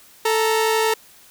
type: tone pair together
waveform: sawtooth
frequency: 440.6 / 932.3 Hz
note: A4 / A#5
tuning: +2 / 0 cents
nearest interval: octave + minor second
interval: 1298 cents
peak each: -14 / -19 dBFS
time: 0.25-0.94 s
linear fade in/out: 5 ms
effects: white hiss -49 dBFS RMS until 1.3 s